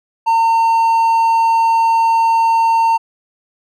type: tone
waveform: triangle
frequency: 910 Hz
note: A#5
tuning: 42 cents flat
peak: -8 dBFS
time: 0.26-2.98 s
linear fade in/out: 20 ms
effects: none